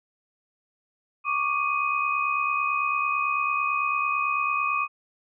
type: tone cluster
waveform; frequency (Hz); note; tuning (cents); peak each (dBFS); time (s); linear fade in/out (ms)
sine; 1121 / 1190 / 2508; C#6 / D6 / D#7; +19 / +22 / +13; -27; 1.24-4.88; 50
effects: none